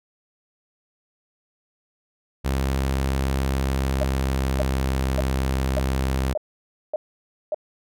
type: tone with pitch glide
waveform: sawtooth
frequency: 67 to 66.08 Hz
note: C2 to C2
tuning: +42 to +18 cents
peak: -17 dBFS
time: 2.44-6.34 s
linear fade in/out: 20 ms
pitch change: -24 cents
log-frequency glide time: 3.53-5 s
type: tone bursts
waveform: sine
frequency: 611 Hz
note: D#5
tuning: 32 cents flat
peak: -21 dBFS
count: 7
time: 4.01-7.545 s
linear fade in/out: 2 ms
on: 25 ms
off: 560 ms
effects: none